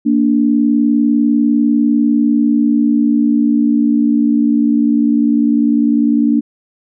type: tone pair together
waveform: sine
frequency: 231.3 / 291.4 Hz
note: A#3 / D4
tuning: -13 / -13 cents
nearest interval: major third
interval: 400 cents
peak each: -12 dBFS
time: 0.05-6.41 s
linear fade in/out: 20 ms
effects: none